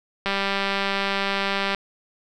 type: click train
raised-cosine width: 0.3 ms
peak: -8 dBFS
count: 294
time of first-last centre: 0.26-1.747 s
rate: 197 Hz
effects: none